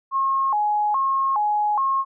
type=tone with vibrato; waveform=sine; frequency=951 Hz; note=A#5; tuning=34 cents sharp; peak=-18 dBFS; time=0.11-2.05 s; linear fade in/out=50 ms; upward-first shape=square; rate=1.2 Hz; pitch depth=220 cents each way; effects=none